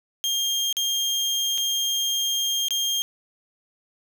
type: tone with dropouts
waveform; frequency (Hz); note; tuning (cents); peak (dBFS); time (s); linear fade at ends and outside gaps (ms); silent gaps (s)
30% pulse; 3212; G7; +41; -19; 0.24-3.02; 0; 0.727-0.768 / 1.577-1.581 / 2.684-2.707
effects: none